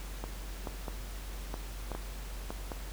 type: clicks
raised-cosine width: 1 ms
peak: -23 dBFS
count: 8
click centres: 0.24 / 0.672 / 0.882 / 1.541 / 1.917 / 1.95 / 2.505 / 2.718 s
effects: added 47 Hz sine -39 dBFS peak until 2.92 s + pink hiss -48 dBFS RMS until 2.92 s